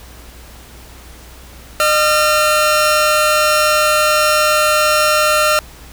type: tone pair together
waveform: sawtooth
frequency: 609 / 1370.6 Hz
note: D#5 / F6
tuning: -37 / -33 cents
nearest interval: octave + major second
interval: 1404 cents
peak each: -10 dBFS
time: 1.8-5.59 s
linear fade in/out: 0 ms
effects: added 60 Hz sine -38 dBFS peak until 5.92 s + pink hiss -40 dBFS RMS until 5.92 s